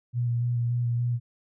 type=tone with vibrato; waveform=sine; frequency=120 Hz; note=B2; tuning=49 cents flat; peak=-23 dBFS; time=0.13-1.2 s; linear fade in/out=50 ms; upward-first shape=square; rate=3.5 Hz; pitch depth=16 cents each way; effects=none